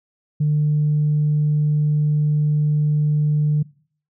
sine tone, 150 Hz, D3, 37 cents sharp, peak -14 dBFS, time 0.4-3.63 s, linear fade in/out 10 ms, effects noise-tail reverb RT60 0.5 s tail -22 dB re dry + tanh soft clip ceiling -11 dBFS

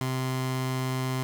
sawtooth tone pair together, 129.75 / 519 Hz, C3 / C5, -14 / -14 cents, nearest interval 2 octaves, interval 2400 cents, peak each -23 / -33 dBFS, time 0.01-1.23 s, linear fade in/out 0 ms, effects none

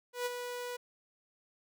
sawtooth tone with ADSR envelope, 489.9 Hz, B4, 14 cents flat, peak -27 dBFS, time 0.13-0.77 s, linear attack 130 ms, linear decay 24 ms, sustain -7 dB, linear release 12 ms, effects none

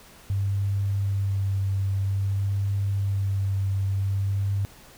sine tone with vibrato, 98.4 Hz, G2, 7 cents sharp, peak -22 dBFS, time 0.3-4.65 s, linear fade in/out 0 ms, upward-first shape sine, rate 0.51 Hz, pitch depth 17 cents each way, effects pink hiss -50 dBFS RMS until 4.97 s

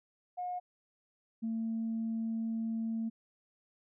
sine tone pair in turn, 720 / 225.4 Hz, F#5 / A3, -47 / +42 cents, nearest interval octave + minor sixth, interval 2011 cents, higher first, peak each -34 / -31 dBFS, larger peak second, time 0.37-0.6 / 1.42-3.1 s, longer second, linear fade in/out 20 ms, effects tanh soft clip ceiling -28 dBFS

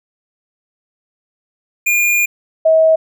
square / sine tone pair in turn, 2419 / 640.7 Hz, D#7 / E5, -49 / -49 cents, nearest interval octave + major seventh, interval 2300 cents, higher first, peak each -12 / -7 dBFS, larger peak second, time 1.86-2.26 / 2.65-2.96 s, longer first, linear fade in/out 10 ms, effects none

